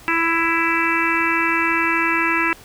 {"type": "harmonic tone", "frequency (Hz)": 331.8, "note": "E4", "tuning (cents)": 11, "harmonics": [1, 3, 4, 5, 6, 7, 8], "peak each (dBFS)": [-24, -24, -24, -24, -24, -24, -24], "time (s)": [0.08, 2.53], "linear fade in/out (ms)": 0, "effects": ["pink hiss -44 dBFS RMS until 2.64 s"]}